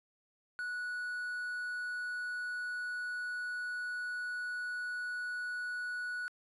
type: tone with quantisation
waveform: triangle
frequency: 1470 Hz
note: F#6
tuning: 12 cents flat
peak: -34 dBFS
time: 0.59-6.28 s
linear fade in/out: 0 ms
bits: 10
effects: resampled to 24000 Hz